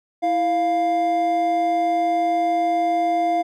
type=tone pair together; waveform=triangle; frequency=329.2 / 698.5 Hz; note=E4 / F5; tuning=-2 / 0 cents; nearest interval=octave + minor second; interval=1302 cents; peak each=-23 / -16 dBFS; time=0.22-3.43 s; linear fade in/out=20 ms; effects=none